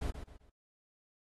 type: noise with echo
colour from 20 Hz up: brown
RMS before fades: -35 dBFS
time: 0.01-0.11 s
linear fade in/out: 10 ms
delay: 130 ms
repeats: 3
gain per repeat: -9 dB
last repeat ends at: 0.5 s
effects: AAC 32 kbps